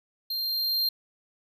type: tone with level ramp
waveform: square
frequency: 4186 Hz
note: C8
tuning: in tune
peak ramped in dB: -29 to -23 dBFS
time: 0.3-0.89 s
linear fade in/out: 5 ms
effects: none